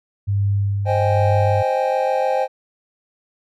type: tone with tremolo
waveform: sine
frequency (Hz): 100.2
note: G2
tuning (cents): +38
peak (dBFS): -15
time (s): 0.27-1.63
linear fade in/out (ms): 20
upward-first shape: sine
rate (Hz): 1.2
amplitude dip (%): 40
type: chord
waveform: triangle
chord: Ab major seventh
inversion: first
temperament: equal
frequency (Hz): 523.3 / 622.3 / 784 / 830.6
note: C5 / Eb5 / G5 / Ab5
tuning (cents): 0 / 0 / 0 / 0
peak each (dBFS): -18 / -22 / -20 / -23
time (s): 0.85-2.48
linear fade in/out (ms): 50
effects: none